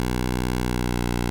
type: tone with pitch glide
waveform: 10% pulse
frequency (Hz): 61.9 to 59.96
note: B1 to A#1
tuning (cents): +5 to +49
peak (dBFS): -14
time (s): 0-1.3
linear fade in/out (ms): 0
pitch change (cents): -56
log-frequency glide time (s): 0.59-1.03
effects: none